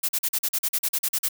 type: noise bursts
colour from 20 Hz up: blue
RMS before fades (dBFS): -24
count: 13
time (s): 0.03-1.288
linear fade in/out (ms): 10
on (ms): 58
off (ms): 42
effects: none